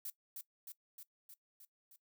violet noise with echo, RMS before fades -43 dBFS, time 0.05-0.1 s, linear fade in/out 2 ms, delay 310 ms, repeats 6, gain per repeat -3 dB, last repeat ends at 1.96 s, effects noise-tail reverb RT60 0.1 s tail -18 dB re dry

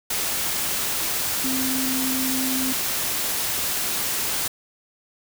sine tone in noise, 261 Hz, C4, 4 cents flat, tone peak -25 dBFS, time 1.44-2.73 s, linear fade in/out 5 ms, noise white, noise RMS -25 dBFS, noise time 0.1-4.48 s, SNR -3 dB, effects none

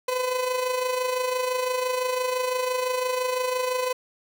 30% pulse tone with amplitude modulation, 506 Hz, B4, 42 cents sharp, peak -19 dBFS, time 0.08-3.93 s, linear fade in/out 5 ms, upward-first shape sine, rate 25.9 Hz, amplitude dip 50%, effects none

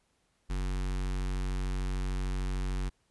square tone with notch filter, 46.68 Hz, F#1, 16 cents sharp, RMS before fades -32 dBFS, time 0.49-2.9 s, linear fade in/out 20 ms, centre 590 Hz, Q 1.8, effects pink hiss -73 dBFS RMS until 3.1 s + resampled to 24000 Hz

